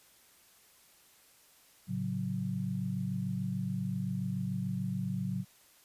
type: chord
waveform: sine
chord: F# minor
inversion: first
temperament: equal with one note detuned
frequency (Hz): 111.41 / 138.59 / 185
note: A2 / C#3 / F#3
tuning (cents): +22 / 0 / 0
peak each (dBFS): -38 / -37 / -34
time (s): 1.87-5.45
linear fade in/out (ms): 50
effects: white hiss -62 dBFS RMS until 5.84 s + resampled to 32000 Hz